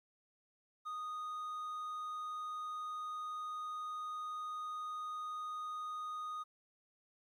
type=tone; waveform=triangle; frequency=1239 Hz; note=D#6; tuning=8 cents flat; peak=-38 dBFS; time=0.85-6.44 s; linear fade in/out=20 ms; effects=13-bit